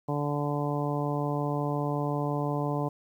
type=harmonic tone; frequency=145.6 Hz; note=D3; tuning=15 cents flat; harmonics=1 / 2 / 3 / 4 / 5 / 6 / 7; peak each=-30 / -33 / -35 / -36 / -37 / -38 / -38 dBFS; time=0.08-2.89 s; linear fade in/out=10 ms; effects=10-bit